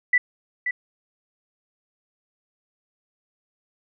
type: tone with echo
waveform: sine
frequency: 1975.5 Hz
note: B6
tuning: in tune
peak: -14 dBFS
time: 0.13-0.18 s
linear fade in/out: 5 ms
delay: 530 ms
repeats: 1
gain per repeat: -8 dB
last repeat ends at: 0.71 s
effects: none

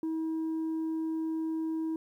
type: tone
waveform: sine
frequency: 320.8 Hz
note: E4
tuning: 47 cents flat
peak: -27 dBFS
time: 0.03-1.96 s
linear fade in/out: 2 ms
effects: tanh soft clip ceiling -29 dBFS + 11-bit

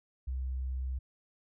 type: tone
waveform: sine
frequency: 64.6 Hz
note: C2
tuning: 21 cents flat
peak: -32 dBFS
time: 0.27-0.99 s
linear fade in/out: 10 ms
effects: none

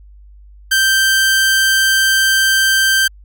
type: tone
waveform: sawtooth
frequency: 1565 Hz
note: G6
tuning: 3 cents flat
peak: -7 dBFS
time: 0.71-3.08 s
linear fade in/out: 10 ms
effects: added 50 Hz sine -38 dBFS peak until 3.24 s

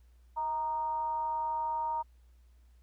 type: tone with frequency modulation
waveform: sine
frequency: 932.3 Hz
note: A#5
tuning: in tune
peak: -30 dBFS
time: 0.36-2.03 s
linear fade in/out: 20 ms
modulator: 296 Hz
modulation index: 0.32
effects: added 60 Hz sine -57 dBFS peak until 2.82 s + pink hiss -75 dBFS RMS until 2.82 s

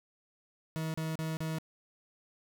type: tone bursts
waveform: 40% pulse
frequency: 159.4 Hz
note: D#3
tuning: 42 cents sharp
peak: -32 dBFS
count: 4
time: 0.76-1.585 s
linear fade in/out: 0 ms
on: 180 ms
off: 35 ms
effects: none

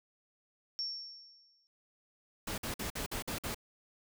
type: tone with exponential decay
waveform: sine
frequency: 5470 Hz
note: F8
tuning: 37 cents flat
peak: -32 dBFS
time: 0.79-1.67 s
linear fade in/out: 0 ms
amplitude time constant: 190 ms
type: noise bursts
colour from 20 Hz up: pink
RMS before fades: -38 dBFS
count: 7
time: 2.47-3.546 s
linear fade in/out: 5 ms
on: 110 ms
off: 51 ms
effects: none

